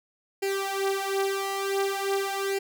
sawtooth tone with flanger, 392 Hz, G4, in tune, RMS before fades -28 dBFS, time 0.42-2.59 s, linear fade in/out 10 ms, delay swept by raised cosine 0.41 to 6.11 ms, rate 0.46 Hz, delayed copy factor +0.8, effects none

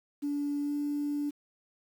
sine tone with pitch glide, 288.2 to 290.9 Hz, D4 to D4, -33 to -16 cents, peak -28 dBFS, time 0.22-1.31 s, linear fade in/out 20 ms, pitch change +17 cents, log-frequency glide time 0.61-0.74 s, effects tanh soft clip ceiling -25 dBFS + 9-bit

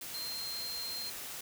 sine tone in noise, 4173 Hz, C8, 5 cents flat, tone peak -38 dBFS, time 0.14-1.1 s, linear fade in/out 5 ms, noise white, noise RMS -43 dBFS, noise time 0.01-1.41 s, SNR +2 dB, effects none

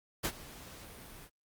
pink noise with ADSR envelope, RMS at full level -31 dBFS, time 0.23-1.3 s, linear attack 21 ms, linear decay 62 ms, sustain -19 dB, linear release 60 ms, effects Opus 48 kbps

